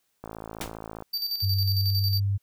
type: click train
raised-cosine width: 1 ms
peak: -23 dBFS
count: 44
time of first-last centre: 0.24-1.023 s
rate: 54.9 Hz
type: noise with exponential decay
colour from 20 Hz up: pink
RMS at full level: -28 dBFS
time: 0.61-0.76 s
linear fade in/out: 1 ms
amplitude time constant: 32 ms
type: tone with tremolo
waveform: square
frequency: 4640 Hz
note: D8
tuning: 22 cents flat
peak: -26 dBFS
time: 1.13-2.2 s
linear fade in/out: 10 ms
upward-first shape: square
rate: 11 Hz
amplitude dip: 55%
type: tone with pitch glide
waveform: sine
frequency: 97.7 to 99.41 Hz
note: G2 to G2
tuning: -5 to +25 cents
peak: -22 dBFS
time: 1.42-2.38 s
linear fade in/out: 20 ms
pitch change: +30 cents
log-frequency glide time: 1.54-2.03 s
effects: white hiss -73 dBFS RMS until 2.42 s